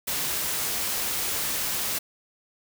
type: noise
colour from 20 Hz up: white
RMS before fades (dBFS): -28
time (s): 0.07-1.99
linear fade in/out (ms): 10
effects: none